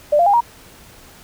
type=tone with pitch steps; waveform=sine; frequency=592 / 691.9 / 808.7 / 945.2 Hz; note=D5 / F5 / G#5 / A#5; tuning=+14 / -16 / -46 / +24 cents; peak=-10 dBFS; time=0.12-0.408 s; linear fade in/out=10 ms; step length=72 ms; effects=pink hiss -44 dBFS RMS until 1.23 s